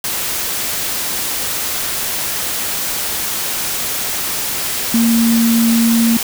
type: tone in noise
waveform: sine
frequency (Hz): 230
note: A#3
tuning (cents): -23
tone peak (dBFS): -10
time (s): 4.94-6.17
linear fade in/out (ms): 2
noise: white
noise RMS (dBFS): -20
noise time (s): 0.04-6.23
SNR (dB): +7
effects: none